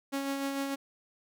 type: tone with tremolo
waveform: sawtooth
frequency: 275.6 Hz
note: C#4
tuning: 10 cents flat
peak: -26 dBFS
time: 0.12-0.76 s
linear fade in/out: 20 ms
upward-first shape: sine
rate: 6.7 Hz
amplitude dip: 35%
effects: none